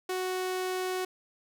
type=tone; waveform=sawtooth; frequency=370 Hz; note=F#4; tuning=in tune; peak=-26 dBFS; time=0.09-1.05 s; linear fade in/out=5 ms; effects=none